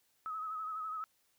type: tone with vibrato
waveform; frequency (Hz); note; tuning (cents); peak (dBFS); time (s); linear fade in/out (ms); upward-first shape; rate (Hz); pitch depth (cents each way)
sine; 1278; D#6; +46; -37; 0.26-1.04; 0; sine; 12; 44
effects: white hiss -74 dBFS RMS until 1.38 s